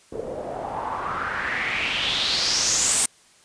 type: noise with low-pass filter sweep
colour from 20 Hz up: white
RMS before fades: -25 dBFS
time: 0.12-3.06 s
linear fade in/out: 5 ms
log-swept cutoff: 440 to 9000 Hz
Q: 4.4
effects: white hiss -55 dBFS RMS until 3.44 s + resampled to 22050 Hz